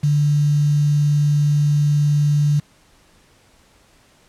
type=tone with quantisation; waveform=sine; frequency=146.83 Hz; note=D3; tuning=in tune; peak=-13 dBFS; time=0.03-2.6 s; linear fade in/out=10 ms; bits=6; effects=pink hiss -54 dBFS RMS until 4.28 s + low-pass 10000 Hz 12 dB/octave